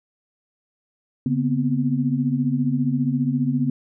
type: tone cluster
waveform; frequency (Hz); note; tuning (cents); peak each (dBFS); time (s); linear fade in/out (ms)
sine; 141.8 / 240.8 / 255.6; C#3 / B3 / C4; +40 / -44 / -40; -23; 1.26-3.7; 2
effects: none